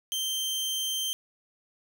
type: tone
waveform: sawtooth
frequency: 3136 Hz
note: G7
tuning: in tune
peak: -25 dBFS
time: 0.12-1.13 s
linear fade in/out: 0 ms
effects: none